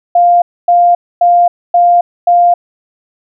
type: tone bursts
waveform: sine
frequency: 700 Hz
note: F5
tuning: 4 cents sharp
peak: -4 dBFS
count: 5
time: 0.15-2.54 s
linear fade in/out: 5 ms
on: 270 ms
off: 260 ms
effects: none